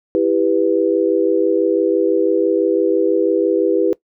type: chord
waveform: sine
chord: E minor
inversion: none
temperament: just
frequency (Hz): 329.6 / 395.6 / 494.4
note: E4 / G4 / B4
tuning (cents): 0 / +16 / +2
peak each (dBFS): -17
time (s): 0.15-3.93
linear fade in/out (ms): 0
effects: noise-tail reverb RT60 0.1 s tail -20 dB re dry